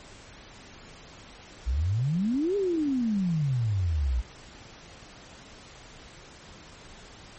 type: exponential two-way sweep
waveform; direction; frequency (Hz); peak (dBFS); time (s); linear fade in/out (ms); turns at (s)
sine; up then down; 56.8 to 415.3 to 56.8; -23; 1.66-4.22; 20; 2.56
effects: pink hiss -48 dBFS RMS until 7.38 s + MP3 32 kbps